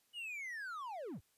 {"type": "linear sweep", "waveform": "triangle", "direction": "down", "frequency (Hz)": [2960, 55], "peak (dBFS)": -40, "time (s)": [0.13, 1.21], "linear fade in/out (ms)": 50, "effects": ["white hiss -75 dBFS RMS until 1.37 s", "resampled to 32000 Hz"]}